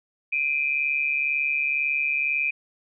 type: tone pair together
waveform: sine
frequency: 2382 / 2524 Hz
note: D7 / D#7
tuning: +24 / +24 cents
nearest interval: minor second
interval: 100 cents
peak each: -24 / -25 dBFS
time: 0.32-2.51 s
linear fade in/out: 10 ms
effects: none